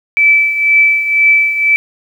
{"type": "tone with tremolo", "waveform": "sine", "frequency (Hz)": 2314, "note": "D7", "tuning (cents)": -26, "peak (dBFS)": -4, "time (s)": [0.17, 1.76], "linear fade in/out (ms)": 0, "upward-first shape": "triangle", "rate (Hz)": 2, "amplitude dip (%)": 70, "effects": ["7-bit"]}